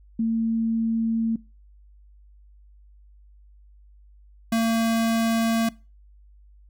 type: tone pair in turn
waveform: sine / square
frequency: 226.2 / 227.2 Hz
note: A3 / A#3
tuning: +48 / -44 cents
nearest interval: unison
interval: 8 cents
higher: second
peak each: -20 dBFS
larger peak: neither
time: 0.19-1.36 / 4.52-5.69 s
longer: neither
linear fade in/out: 5 ms
effects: noise-tail reverb RT60 0.3 s tail -22 dB re dry + added 50 Hz sine -49 dBFS peak until 6.69 s